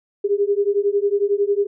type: beating tone pair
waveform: sine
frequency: 399.3 / 410.3 Hz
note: G4 / G#4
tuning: +32 / -21 cents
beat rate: 11 Hz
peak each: -19 / -19 dBFS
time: 0.24-1.67 s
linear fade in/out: 10 ms
effects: none